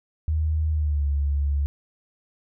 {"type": "tone with pitch glide", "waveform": "sine", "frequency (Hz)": [78, 71.11], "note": ["D#2", "C#2"], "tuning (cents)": [5, 45], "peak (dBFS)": -20, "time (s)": [0.28, 1.66], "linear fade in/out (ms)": 0, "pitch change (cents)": -160, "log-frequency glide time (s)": [0.71, 1.06], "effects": []}